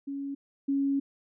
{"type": "tone pair in turn", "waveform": "sine", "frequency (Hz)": [278.4, 276.9], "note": ["C#4", "C#4"], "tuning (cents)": [8, -2], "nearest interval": "unison", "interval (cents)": 10, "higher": "first", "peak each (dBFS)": [-32, -24], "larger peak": "second", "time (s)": [[0.07, 0.35], [0.68, 1]], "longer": "second", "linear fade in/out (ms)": 10, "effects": []}